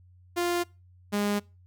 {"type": "tone pair in turn", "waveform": "sawtooth", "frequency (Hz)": [349.2, 205.1], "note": ["F4", "G#3"], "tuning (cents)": [0, -21], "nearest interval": "major sixth", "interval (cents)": 921, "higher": "first", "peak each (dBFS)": -21, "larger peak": "neither", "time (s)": [[0.36, 0.64], [1.12, 1.4]], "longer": "neither", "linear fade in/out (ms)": 20, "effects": ["noise-tail reverb RT60 0.3 s tail -25 dB re dry", "added 90 Hz sine -53 dBFS peak until 1.66 s"]}